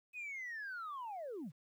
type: linear sweep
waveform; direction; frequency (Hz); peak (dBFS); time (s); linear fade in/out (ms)
sine; down; 2543 to 115.1; -40; 0.13-1.52; 50
effects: tanh soft clip ceiling -39 dBFS + 12-bit